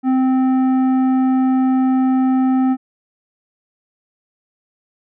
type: tone with tanh clipping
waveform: triangle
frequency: 260 Hz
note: C4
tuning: 11 cents flat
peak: -14 dBFS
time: 0.03-2.77 s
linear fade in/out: 50 ms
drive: 14 dB
effects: none